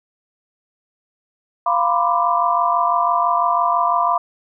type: tone cluster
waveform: sine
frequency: 695 / 978 / 1024 / 1180 Hz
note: F5 / B5 / C6 / D6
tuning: -9 / -17 / -38 / +8 cents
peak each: -20 dBFS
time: 1.66-4.18 s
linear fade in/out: 5 ms
effects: none